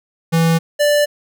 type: tone pair in turn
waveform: square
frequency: 164.81 / 587.3 Hz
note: E3 / D5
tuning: 0 / 0 cents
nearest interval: octave + minor seventh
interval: 2200 cents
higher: second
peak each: -12 / -12 dBFS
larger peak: neither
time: 0.32-0.59 / 0.79-1.06 s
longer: neither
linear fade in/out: 20 ms
effects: none